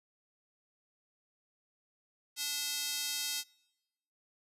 square tone with high-pass filter, 290.2 Hz, D4, 21 cents flat, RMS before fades -36 dBFS, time 2.36-3.44 s, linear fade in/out 50 ms, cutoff 4100 Hz, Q 1.1, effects noise-tail reverb RT60 1.0 s tail -26 dB re dry + resampled to 32000 Hz

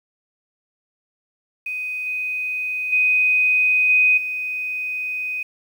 sine tone with level steps, 2502 Hz, D#7, 9 cents sharp, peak -24 / -22 / -14 / -12 / -23 dBFS, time 1.66-5.43 s, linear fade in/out 5 ms, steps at 2.06 / 2.92 / 3.89 / 4.17 s, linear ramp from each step 10 ms, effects 8-bit

